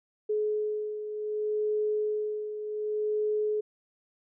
sine beating tone pair, 424.4 / 425.06 Hz, G#4 / G#4, +38 / +40 cents, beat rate 0.66 Hz, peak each -28 / -35 dBFS, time 0.29-3.61 s, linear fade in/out 10 ms, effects none

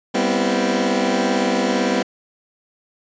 20% pulse chord, C major seventh, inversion second, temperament equal with one note detuned, 196 / 243.7 / 261.6 / 329.6 Hz, G3 / B3 / C4 / E4, 0 / -23 / 0 / 0 cents, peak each -18 / -16 / -18 / -20 dBFS, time 0.14-2.03 s, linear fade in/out 10 ms, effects resampled to 16000 Hz

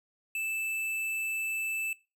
sine tone with tanh clipping, 2637 Hz, E7, in tune, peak -32 dBFS, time 0.35-1.93 s, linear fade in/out 2 ms, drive 17 dB, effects noise-tail reverb RT60 0.3 s tail -21 dB re dry

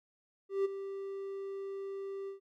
triangle tone with ADSR envelope, 392 Hz, G4, in tune, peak -24 dBFS, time 0.49-2.4 s, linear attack 160 ms, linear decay 17 ms, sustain -12 dB, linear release 120 ms, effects none

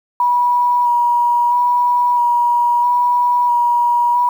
sine tone with vibrato, 966 Hz, B5, 39 cents flat, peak -11 dBFS, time 0.2-4.29 s, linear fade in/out 2 ms, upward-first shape square, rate 0.76 Hz, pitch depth 12 cents each way, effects 7-bit

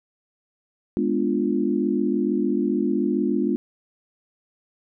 sine chord, G# diminished seventh, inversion none, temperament equal, 207.7 / 246.9 / 293.7 / 349.2 Hz, G#3 / B3 / D4 / F4, 0 / 0 / 0 / 0 cents, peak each -25 dBFS, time 0.97-3.56 s, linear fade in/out 0 ms, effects none

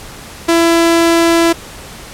sawtooth tone, 334.7 Hz, E4, 26 cents sharp, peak -4 dBFS, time 0.48-1.53 s, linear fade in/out 10 ms, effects pink hiss -32 dBFS RMS until 2.13 s + low-pass 12000 Hz 12 dB/octave

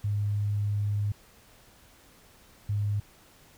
sine tone pair in turn, 103 / 103 Hz, G#2 / G#2, -14 / -14 cents, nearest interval unison, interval 0 cents, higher neither, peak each -25 dBFS, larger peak neither, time 0.04-1.12 / 2.69-3 s, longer first, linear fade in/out 5 ms, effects pink hiss -57 dBFS RMS until 3.57 s

